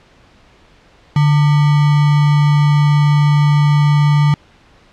sine tone with sample-and-hold, 146.83 Hz, D3, in tune, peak -8 dBFS, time 1.16-4.34 s, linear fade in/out 2 ms, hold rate 1050 Hz, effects pink hiss -48 dBFS RMS until 4.92 s + low-pass 4000 Hz 12 dB/octave

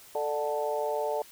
harmonic tone with a mistuned harmonic, 146.83 Hz, D3, in tune, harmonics 3 / 4 / 5 / 6, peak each -32 / -31 / -36 / -34 dBFS, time 0.15-1.22 s, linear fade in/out 2 ms, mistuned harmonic 4, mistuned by +18 cents, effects white hiss -52 dBFS RMS until 1.31 s

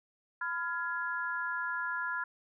sine chord, F diminished, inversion second, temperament just, 1005.8 / 1396.9 / 1676.3 Hz, Cb6 / F6 / Ab6, +31 / 0 / +16 cents, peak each -38 / -35 / -37 dBFS, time 0.41-2.24 s, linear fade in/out 5 ms, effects none

